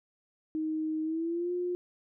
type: tone with pitch glide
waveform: sine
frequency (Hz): 313.4 to 355.9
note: D#4 to F4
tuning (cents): +13 to +33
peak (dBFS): -29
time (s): 0.55-1.75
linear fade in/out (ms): 0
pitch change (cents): +220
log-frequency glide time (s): 1.03-1.52
effects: none